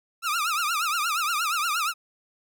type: tone with vibrato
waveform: sawtooth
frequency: 1290 Hz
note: E6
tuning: 38 cents flat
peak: -20 dBFS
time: 0.22-1.94 s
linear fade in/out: 50 ms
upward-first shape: triangle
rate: 8.5 Hz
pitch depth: 190 cents each way
effects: none